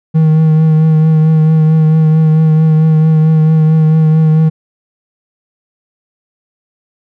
triangle tone with vibrato, 157.6 Hz, D#3, 23 cents sharp, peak -3 dBFS, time 0.14-4.5 s, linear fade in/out 20 ms, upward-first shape triangle, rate 4.5 Hz, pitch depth 26 cents each way, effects none

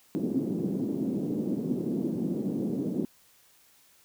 white band-pass noise, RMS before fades -30 dBFS, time 0.15-3.05 s, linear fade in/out 0 ms, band 180 to 310 Hz, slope 24 dB/octave, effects white hiss -61 dBFS RMS until 4.04 s

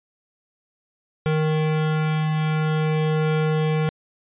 square tone pair together, 155.56 / 466.2 Hz, D#3 / A#4, 0 / 0 cents, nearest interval octave + perfect fifth, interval 1900 cents, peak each -20 / -31 dBFS, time 1.26-3.89 s, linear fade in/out 0 ms, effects resampled to 8000 Hz

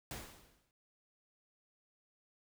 pink noise with exponential decay, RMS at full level -42 dBFS, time 0.11-0.71 s, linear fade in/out 1 ms, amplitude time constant 130 ms, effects none

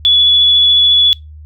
sine tone with vibrato, 3414 Hz, G#7, 47 cents sharp, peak -6 dBFS, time 0.05-1.13 s, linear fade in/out 0 ms, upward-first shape square, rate 14 Hz, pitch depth 9 cents each way, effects noise-tail reverb RT60 0.2 s tail -24 dB re dry + added 76 Hz sine -31 dBFS peak until 1.45 s

